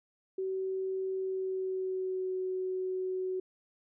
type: tone with pitch glide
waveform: sine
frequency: 379.7 to 372.5 Hz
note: F#4 to F#4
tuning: +45 to +12 cents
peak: -31 dBFS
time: 0.38-3.4 s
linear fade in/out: 5 ms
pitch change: -33 cents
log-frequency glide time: 1.14-2.34 s
effects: none